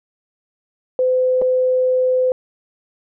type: tone with dropouts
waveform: sine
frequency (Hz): 510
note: C5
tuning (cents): -44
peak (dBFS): -13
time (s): 0.99-2.32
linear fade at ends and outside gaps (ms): 1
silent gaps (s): 1.416-1.42
effects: none